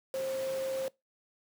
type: tone in noise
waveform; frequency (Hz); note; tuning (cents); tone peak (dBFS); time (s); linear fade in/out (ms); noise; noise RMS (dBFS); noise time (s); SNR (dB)
sine; 531; C5; +25; -31; 0.14-0.88; 0; pink; -44; 0.14-0.88; +10
effects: noise-tail reverb RT60 0.2 s tail -23 dB re dry + high-pass 200 Hz 12 dB/octave

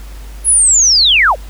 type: linear sweep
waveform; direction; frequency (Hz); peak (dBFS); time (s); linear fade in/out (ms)
sine; down; 10740 to 424; -6; 0.44-1.36; 50
effects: added 50 Hz sine -27 dBFS peak until 1.49 s + pink hiss -40 dBFS RMS until 1.49 s

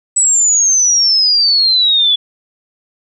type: exponential sweep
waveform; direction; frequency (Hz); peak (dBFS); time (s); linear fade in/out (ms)
sine; down; 7980 to 3400; -8; 0.16-2.16; 10
effects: none

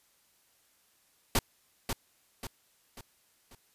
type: noise with echo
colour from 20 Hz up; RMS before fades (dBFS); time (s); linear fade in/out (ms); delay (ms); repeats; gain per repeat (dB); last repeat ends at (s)
pink; -25; 1.35-1.39; 2; 540; 4; -7; 3.55
effects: white hiss -68 dBFS RMS until 3.74 s + resampled to 32000 Hz

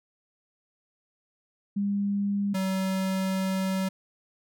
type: tone pair in turn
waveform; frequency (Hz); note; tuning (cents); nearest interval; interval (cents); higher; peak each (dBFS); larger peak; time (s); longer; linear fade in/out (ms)
sine / square; 201.3 / 190; G3 / F#3; +46 / +46; minor second; 100; first; -24 / -26; first; 1.76-2.54 / 2.54-3.89; second; 10
effects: none

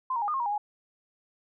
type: tone with pitch steps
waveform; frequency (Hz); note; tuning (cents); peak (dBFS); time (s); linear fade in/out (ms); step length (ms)
sine; 1032 / 935 / 822 / 1219 / 1073 / 951 / 818 / 834; C6 / A#5 / G#5 / D#6 / C6 / A#5 / G#5 / G#5; -24 / +5 / -18 / -36 / +43 / +34 / -26 / +7; -26; 0.1-0.58; 5; 60
effects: none

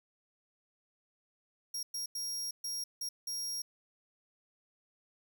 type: tone bursts at uneven times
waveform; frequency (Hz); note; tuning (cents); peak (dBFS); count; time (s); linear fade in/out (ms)
sawtooth; 5600; F8; +4; -33; 6; 1.74-1.83 / 1.94-2.06 / 2.15-2.51 / 2.64-2.84 / 3.01-3.09 / 3.27-3.62; 5
effects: 11-bit

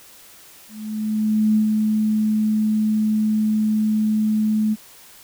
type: tone with ADSR envelope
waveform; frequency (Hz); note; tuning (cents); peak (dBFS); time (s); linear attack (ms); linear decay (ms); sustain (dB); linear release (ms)
sine; 215.2; A3; -38; -13; 0.68-4.76; 880; 100; -3; 35
effects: white hiss -46 dBFS RMS until 5.23 s

